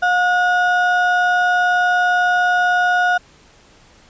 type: ring-modulated tone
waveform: triangle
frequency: 1084 Hz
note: C#6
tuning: 39 cents flat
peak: -8 dBFS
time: 0.02-3.18 s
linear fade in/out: 10 ms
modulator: 367 Hz
effects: pink hiss -49 dBFS RMS until 4.09 s + resampled to 16000 Hz